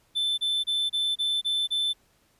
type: tone bursts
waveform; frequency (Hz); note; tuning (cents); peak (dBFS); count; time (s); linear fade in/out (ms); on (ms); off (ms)
triangle; 3530; A7; +5; -22; 7; 0.15-1.934; 20; 230; 29
effects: pink hiss -65 dBFS RMS until 2.39 s + resampled to 32000 Hz